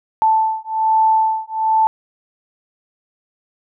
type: beating tone pair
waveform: sine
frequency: 880 / 881.2 Hz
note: A5 / A5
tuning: 0 / +2 cents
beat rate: 1.2 Hz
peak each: -16 dBFS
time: 0.22-1.87 s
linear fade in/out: 0 ms
effects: none